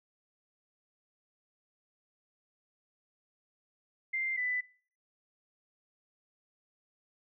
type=tone pair in turn; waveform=sine; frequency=2093 / 1993.5 Hz; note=C7 / B6; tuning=0 / +16 cents; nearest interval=minor second; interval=84 cents; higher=first; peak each=-30 / -30 dBFS; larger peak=neither; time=4.13-4.37 / 4.37-4.61 s; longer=neither; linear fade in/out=10 ms; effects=noise-tail reverb RT60 0.5 s tail -22 dB re dry